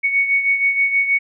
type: beating tone pair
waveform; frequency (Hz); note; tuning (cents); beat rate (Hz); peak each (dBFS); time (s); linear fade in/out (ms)
sine; 2224 / 2230.3; C#7 / C#7; +5 / +10; 6.3; -15 / -22; 0.03-1.19; 20
effects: none

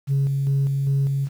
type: tone with tremolo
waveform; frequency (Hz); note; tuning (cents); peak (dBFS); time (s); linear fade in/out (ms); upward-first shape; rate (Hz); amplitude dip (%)
sine; 138.1; C#3; -6; -15; 0.07-1.29; 50; square; 2.5; 35
effects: tanh soft clip ceiling -15 dBFS + 8-bit

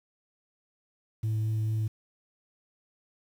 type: tone with vibrato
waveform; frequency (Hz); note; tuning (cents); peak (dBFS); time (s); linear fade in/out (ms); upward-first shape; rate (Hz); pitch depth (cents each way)
sine; 109.3; A2; -11; -23; 1.23-1.88; 10; sine; 4.5; 9
effects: tanh soft clip ceiling -25 dBFS + 9-bit

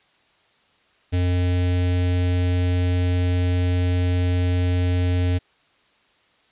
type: tone with notch filter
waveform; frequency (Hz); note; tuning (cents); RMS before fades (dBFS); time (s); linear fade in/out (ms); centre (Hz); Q
square; 89.5; F2; +43; -20; 1.12-5.39; 20; 1100; 0.86
effects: white hiss -60 dBFS RMS until 6.51 s + resampled to 8000 Hz

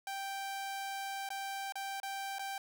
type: tone with dropouts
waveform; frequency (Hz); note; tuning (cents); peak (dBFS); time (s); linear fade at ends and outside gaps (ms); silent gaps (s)
sawtooth; 784; G5; 0; -34; 0.07-2.58; 2; 1.29-1.303 / 1.723-1.755 / 2.001-2.031 / 2.385-2.393
effects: none

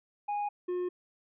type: tone pair in turn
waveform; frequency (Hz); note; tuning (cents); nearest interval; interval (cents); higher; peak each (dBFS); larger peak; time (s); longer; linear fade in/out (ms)
triangle; 824 / 358.9; G#5 / F4; -14 / +47; octave + major second; 1439; first; -28; neither; 0.28-0.49 / 0.68-0.89; neither; 10
effects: resampled to 8000 Hz

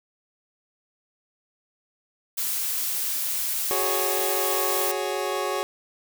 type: noise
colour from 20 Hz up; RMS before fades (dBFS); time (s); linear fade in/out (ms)
blue; -27; 2.37-4.92; 10
type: chord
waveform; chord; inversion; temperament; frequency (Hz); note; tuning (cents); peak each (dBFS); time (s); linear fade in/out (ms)
25% pulse; F# suspended second; none; equal; 370 / 415.3 / 554.4; F#4 / G#4 / C#5; 0 / 0 / 0; -26; 3.71-5.63; 0
effects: none

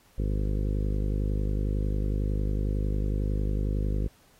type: harmonic tone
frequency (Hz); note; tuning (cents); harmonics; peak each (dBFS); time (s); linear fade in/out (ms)
51; G#1; -31; 1 / 2 / 3 / 4 / 5 / 6 / 7 / 8 / 9 / 10; -26 / -32 / -36 / -38 / -40 / -42 / -43 / -44 / -45 / -46; 0.18-4.08; 5
effects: pink hiss -61 dBFS RMS until 4.39 s + AAC 48 kbps

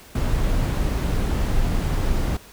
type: noise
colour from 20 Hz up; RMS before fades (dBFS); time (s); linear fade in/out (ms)
brown; -21; 0.15-2.37; 5
effects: pink hiss -46 dBFS RMS until 2.52 s

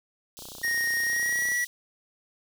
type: high-pass noise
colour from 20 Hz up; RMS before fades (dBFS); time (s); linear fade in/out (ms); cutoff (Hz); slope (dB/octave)
pink; -44; 0.37-1.67; 0; 3200; 48
type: click train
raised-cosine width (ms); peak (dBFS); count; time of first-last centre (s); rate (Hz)
1; -31; 36; 0.39-1.519; 31
type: tone with pitch glide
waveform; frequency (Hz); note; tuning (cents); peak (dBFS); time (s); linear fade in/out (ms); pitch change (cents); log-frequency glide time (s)
square; 1864.7 to 1938.3; A#6 to B6; 0 to -33; -25; 0.63-1.65; 10; +67; 1.03-1.49
effects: none

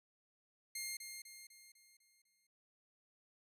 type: tone with echo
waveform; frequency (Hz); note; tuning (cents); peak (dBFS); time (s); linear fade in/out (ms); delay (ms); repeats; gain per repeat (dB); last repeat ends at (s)
10% pulse; 2121; C7; +23; -32; 0.75-0.97; 5; 250; 6; -6; 2.47
effects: resampled to 32000 Hz

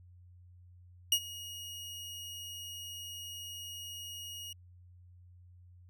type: tone with ADSR envelope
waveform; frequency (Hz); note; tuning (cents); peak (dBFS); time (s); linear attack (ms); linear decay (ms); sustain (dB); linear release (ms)
sawtooth; 2878; F#7; -49; -19; 1.12-4.53; 3; 67; -20; 5
effects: added 89 Hz sine -54 dBFS peak until 5.89 s

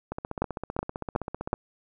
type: two click trains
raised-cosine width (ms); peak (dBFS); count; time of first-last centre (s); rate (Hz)
1; -18 / -10; 23 / 4; 0.12-1.539 / 0.42-1.531; 15.5 / 2.7
effects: none

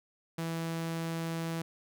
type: tone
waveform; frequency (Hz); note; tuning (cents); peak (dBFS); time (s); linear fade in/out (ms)
sawtooth; 164.81; E3; 0; -29; 0.38-1.62; 5
effects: none

